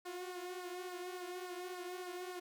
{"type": "tone with flanger", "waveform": "sawtooth", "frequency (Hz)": 360.8, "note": "F#4", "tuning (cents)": -44, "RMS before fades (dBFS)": -45, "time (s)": [0.05, 2.4], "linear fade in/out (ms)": 10, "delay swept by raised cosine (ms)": [0.3, 4.9], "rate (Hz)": 3.5, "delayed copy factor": -0.6, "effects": []}